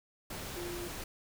sine tone in noise, 349.2 Hz, F4, in tune, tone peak -40 dBFS, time 0.56-0.88 s, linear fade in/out 5 ms, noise pink, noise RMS -42 dBFS, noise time 0.3-1.04 s, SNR -1 dB, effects none

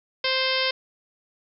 harmonic tone, 523.3 Hz, C5, in tune, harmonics 1 / 2 / 3 / 4 / 5 / 6 / 7 / 8 / 9 / 10, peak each -28 / -32 / -32 / -29 / -31 / -29 / -31 / -34 / -31 / -32 dBFS, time 0.24-0.71 s, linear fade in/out 5 ms
click, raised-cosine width 2 ms, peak -38 dBFS, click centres 0.248 s
effects none

